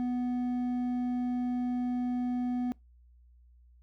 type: tone with hard clipping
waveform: sine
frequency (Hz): 247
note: B3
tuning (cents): 0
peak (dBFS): -30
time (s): 0-2.72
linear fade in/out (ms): 0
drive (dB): 5
effects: noise-tail reverb RT60 0.2 s tail -24 dB re dry + added 60 Hz sine -56 dBFS peak until 3.82 s